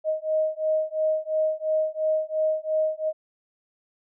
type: beating tone pair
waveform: sine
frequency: 624 / 626.9 Hz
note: D#5 / D#5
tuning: +5 / +13 cents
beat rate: 2.9 Hz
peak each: -25 dBFS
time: 0.04-3.13 s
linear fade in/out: 50 ms
effects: none